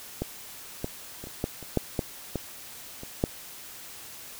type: clicks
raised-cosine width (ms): 2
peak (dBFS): -15 / -16 / -25 / -28 / -13 / -28 / -9 / -12 / -15 / -26 / -9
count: 11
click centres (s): 0.22 / 0.844 / 1.24 / 1.271 / 1.441 / 1.627 / 1.773 / 1.992 / 2.357 / 3.034 / 3.239
effects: white hiss -44 dBFS RMS until 4.39 s